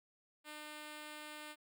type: tone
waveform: 5% pulse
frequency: 301.8 Hz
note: D4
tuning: 47 cents sharp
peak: -36 dBFS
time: 0.44-1.56 s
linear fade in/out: 50 ms
effects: none